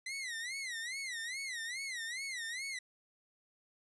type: tone with vibrato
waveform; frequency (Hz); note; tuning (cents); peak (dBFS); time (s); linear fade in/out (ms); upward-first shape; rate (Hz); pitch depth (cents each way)
sawtooth; 1997; B6; +19; -35; 0.06-2.79; 5; sine; 2.4; 180
effects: resampled to 24000 Hz